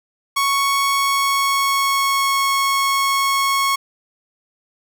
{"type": "tone with pitch glide", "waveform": "sawtooth", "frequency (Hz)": [1108.7, 1099.1], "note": ["C#6", "C#6"], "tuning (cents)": [0, -15], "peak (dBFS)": -12, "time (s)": [0.36, 3.76], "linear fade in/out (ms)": 10, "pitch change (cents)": -15, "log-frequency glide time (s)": [0.88, 2.4], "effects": []}